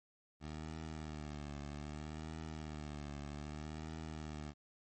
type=tone with vibrato; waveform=15% pulse; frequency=75.6 Hz; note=D#2; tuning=49 cents flat; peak=-37 dBFS; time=0.4-4.54 s; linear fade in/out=50 ms; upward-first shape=triangle; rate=0.63 Hz; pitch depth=95 cents each way; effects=MP3 32 kbps